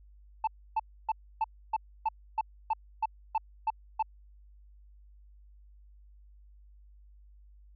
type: tone bursts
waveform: sine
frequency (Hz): 880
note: A5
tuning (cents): 0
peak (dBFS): -22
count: 12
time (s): 0.44-4.026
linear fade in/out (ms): 5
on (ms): 33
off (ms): 290
effects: tanh soft clip ceiling -24 dBFS + added 50 Hz sine -53 dBFS peak until 7.75 s